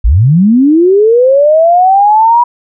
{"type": "linear sweep", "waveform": "sine", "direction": "up", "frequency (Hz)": [43.65, 972], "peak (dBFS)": -3, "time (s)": [0.04, 2.44], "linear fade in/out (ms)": 10, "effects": []}